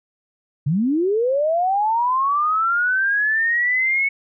sine linear sweep, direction up, 130.3 to 2217 Hz, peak -16 dBFS, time 0.66-4.09 s, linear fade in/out 10 ms, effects none

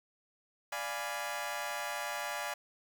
20% pulse chord, D diminished seventh, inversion none, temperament equal, 587.3 / 698.5 / 830.6 / 987.8 Hz, D5 / F5 / Ab5 / Cb6, 0 / 0 / 0 / 0 cents, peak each -36 / -37 / -35 / -38 dBFS, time 0.72-2.54 s, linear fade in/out 5 ms, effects 9-bit

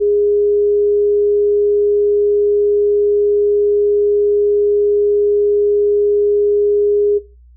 sine tone, 411.6 Hz, G#4, 16 cents flat, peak -11 dBFS, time 0-7.19 s, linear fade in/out 20 ms, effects noise-tail reverb RT60 0.3 s tail -17 dB re dry + added 60 Hz sine -41 dBFS peak until 7.56 s

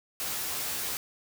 white noise with comb filter, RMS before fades -33 dBFS, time 0.2-0.97 s, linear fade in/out 0 ms, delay 14 ms, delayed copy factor +0.75, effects none

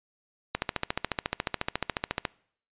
click train, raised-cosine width 0.3 ms, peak -10 dBFS, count 25, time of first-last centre 0.55-2.252 s, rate 14.1 Hz, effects noise-tail reverb RT60 0.6 s tail -24 dB re dry + resampled to 8000 Hz

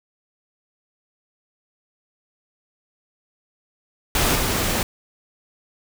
pink noise with level steps, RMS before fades -19 / -22 dBFS, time 4.15-4.83 s, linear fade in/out 2 ms, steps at 4.35 s, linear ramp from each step 5 ms, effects none

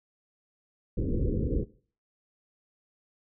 pink low-pass noise, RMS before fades -28 dBFS, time 0.97-1.64 s, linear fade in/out 10 ms, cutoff 510 Hz, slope 96 dB/octave, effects noise-tail reverb RT60 0.4 s tail -17 dB re dry

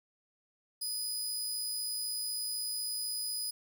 20% pulse tone, 4978 Hz, D#8, in tune, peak -28 dBFS, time 0.81-3.51 s, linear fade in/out 10 ms, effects 11-bit

